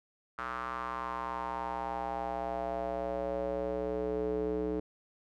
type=tone with band-pass filter sweep; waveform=square; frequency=61.74 Hz; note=B1; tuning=in tune; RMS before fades=-35 dBFS; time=0.38-4.8 s; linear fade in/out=5 ms; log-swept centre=1300 to 380 Hz; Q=4.3; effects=none